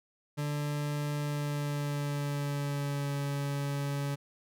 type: tone with pitch glide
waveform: 40% pulse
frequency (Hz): 146.83 to 141.58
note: D3 to C#3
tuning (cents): 0 to +37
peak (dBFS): -30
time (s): 0.37-4.16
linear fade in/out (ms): 20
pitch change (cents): -63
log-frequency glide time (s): 1.19-3.16
effects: none